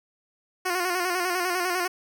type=tone with vibrato; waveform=10% pulse; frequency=359.7 Hz; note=F#4; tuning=49 cents flat; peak=-16 dBFS; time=0.65-1.88 s; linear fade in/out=10 ms; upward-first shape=square; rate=10 Hz; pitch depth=48 cents each way; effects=none